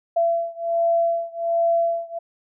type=beating tone pair; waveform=sine; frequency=674 / 675.3 Hz; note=E5 / E5; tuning=+38 / +42 cents; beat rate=1.3 Hz; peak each=-21 / -22 dBFS; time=0.16-2.19 s; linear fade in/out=10 ms; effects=none